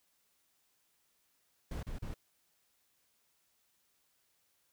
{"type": "noise bursts", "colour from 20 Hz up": "brown", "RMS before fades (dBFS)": -40, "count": 3, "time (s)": [1.71, 2.142], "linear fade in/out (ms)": 5, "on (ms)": 120, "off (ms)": 36, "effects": ["white hiss -75 dBFS RMS until 4.72 s"]}